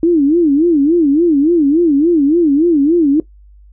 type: tone with vibrato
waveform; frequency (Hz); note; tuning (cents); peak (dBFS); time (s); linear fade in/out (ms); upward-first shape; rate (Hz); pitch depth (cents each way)
sine; 311.1; D#4; 0; -7; 0.03-3.2; 2; sine; 3.5; 210
effects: noise-tail reverb RT60 0.1 s tail -17 dB re dry + added 50 Hz sine -39 dBFS peak until 3.72 s